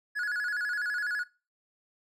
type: tone with vibrato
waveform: triangle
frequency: 1568 Hz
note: G6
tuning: in tune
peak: -27 dBFS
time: 0.15-1.24 s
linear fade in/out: 20 ms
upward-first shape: square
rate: 12 Hz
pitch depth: 130 cents each way
effects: noise-tail reverb RT60 0.3 s tail -19 dB re dry